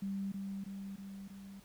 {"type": "tone with echo", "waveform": "sine", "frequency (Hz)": 196, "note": "G3", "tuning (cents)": 0, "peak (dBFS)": -35, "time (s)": [0.02, 0.32], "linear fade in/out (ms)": 5, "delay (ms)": 320, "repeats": 4, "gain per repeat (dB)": -3, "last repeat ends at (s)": 1.6, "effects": ["pink hiss -62 dBFS RMS until 1.64 s"]}